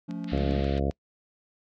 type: chord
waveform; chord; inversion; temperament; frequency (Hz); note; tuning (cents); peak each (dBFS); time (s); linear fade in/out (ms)
triangle; F augmented; none; equal with one note detuned; 174.61 / 220 / 283; F3 / A3 / C#4; 0 / 0 / +36; -33 / -35 / -34; 0.08-0.62; 10
type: click train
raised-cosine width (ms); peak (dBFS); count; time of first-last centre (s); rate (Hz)
0.2; -28; 7; 0.11-0.911; 7.49
type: band-pass noise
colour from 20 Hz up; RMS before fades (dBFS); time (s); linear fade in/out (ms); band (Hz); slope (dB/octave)
white; -45; 0.27-0.8; 20; 1200 to 4200; 48
type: harmonic tone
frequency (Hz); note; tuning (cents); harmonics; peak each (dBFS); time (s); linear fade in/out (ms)
69.3; C#2; 0; 1 / 2 / 3 / 4 / 5 / 6 / 7 / 8 / 9 / 10; -28 / -31 / -33 / -34 / -35 / -36 / -36 / -37 / -38 / -38; 0.32-0.91; 5
effects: noise-tail reverb RT60 0.1 s tail -24 dB re dry